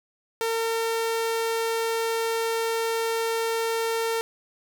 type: tone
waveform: sawtooth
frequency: 454.7 Hz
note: A#4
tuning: 43 cents flat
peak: -20 dBFS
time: 0.41-4.21 s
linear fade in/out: 0 ms
effects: none